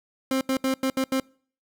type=tone bursts at uneven times; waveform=30% pulse; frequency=264.3 Hz; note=C4; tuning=18 cents sharp; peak=-19 dBFS; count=6; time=0.31-0.41 / 0.49-0.57 / 0.64-0.74 / 0.83-0.9 / 0.97-1.04 / 1.12-1.2 s; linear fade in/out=2 ms; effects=noise-tail reverb RT60 0.5 s tail -26 dB re dry